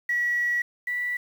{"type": "tone pair in turn", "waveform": "sine", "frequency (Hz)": [1930, 1960.3], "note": ["B6", "B6"], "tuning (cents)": [-40, -13], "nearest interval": "unison", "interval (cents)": 27, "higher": "second", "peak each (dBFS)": [-21, -25], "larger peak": "first", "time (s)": [[0.09, 0.62], [0.87, 1.17]], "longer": "first", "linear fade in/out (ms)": 5, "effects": ["tanh soft clip ceiling -17 dBFS", "8-bit"]}